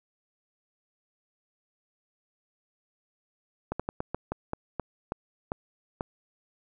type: slowing click train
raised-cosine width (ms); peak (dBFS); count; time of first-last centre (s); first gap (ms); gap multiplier
1; -16; 11; 3.72-6.009; 76; 1.23
effects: none